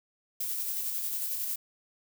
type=noise with tremolo; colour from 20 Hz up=violet; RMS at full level=-32 dBFS; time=0.4-1.56 s; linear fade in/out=5 ms; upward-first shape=square; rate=11 Hz; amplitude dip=25%; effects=none